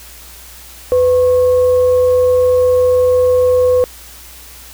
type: tone with frequency modulation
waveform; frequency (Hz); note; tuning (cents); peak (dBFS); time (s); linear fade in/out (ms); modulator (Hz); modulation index
sine; 501; B4; +25; -8; 0.92-3.84; 0; 587; 0.22
effects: added 60 Hz sine -40 dBFS peak until 4.73 s + white hiss -37 dBFS RMS until 4.73 s